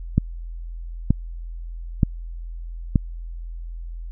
click train, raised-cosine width 5 ms, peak -3 dBFS, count 4, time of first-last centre 0.18-2.958 s, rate 1.08 Hz, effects added 42 Hz sine -30 dBFS peak until 4.11 s

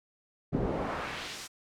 brown noise with band-pass filter sweep, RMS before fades -34 dBFS, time 0.52-1.48 s, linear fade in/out 20 ms, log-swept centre 260 to 7900 Hz, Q 1, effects none

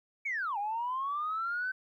sine linear two-way sweep, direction down then up, 2300 to 794 to 1540 Hz, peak -30 dBFS, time 0.25-1.72 s, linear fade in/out 10 ms, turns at 0.58 s, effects tanh soft clip ceiling -26 dBFS + 12-bit

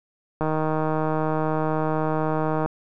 click train, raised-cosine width 1 ms, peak -11 dBFS, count 352, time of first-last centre 0.41-2.66 s, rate 156 Hz, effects none

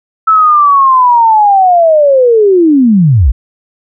sine linear sweep, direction down, 1318.5 to 47.63 Hz, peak -3 dBFS, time 0.27-3.32 s, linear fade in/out 10 ms, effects none

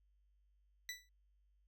20% pulse tone with exponential decay, 1975.5 Hz, B6, in tune, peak -34 dBFS, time 0.89-1.09 s, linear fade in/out 1 ms, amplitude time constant 42 ms, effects added 50 Hz sine -70 dBFS peak until 1.67 s

